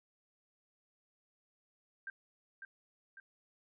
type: tone with echo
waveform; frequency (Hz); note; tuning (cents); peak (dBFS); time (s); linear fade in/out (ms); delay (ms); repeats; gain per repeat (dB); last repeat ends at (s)
sine; 1579; G6; +12; -40; 2.07-2.1; 2; 550; 2; -5; 3.2
effects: none